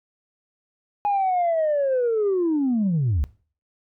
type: linear sweep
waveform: sine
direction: down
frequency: 830.6 to 61.74 Hz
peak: -17 dBFS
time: 1.05-3.24 s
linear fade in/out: 0 ms
effects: noise-tail reverb RT60 0.4 s tail -20 dB re dry + tanh soft clip ceiling -16 dBFS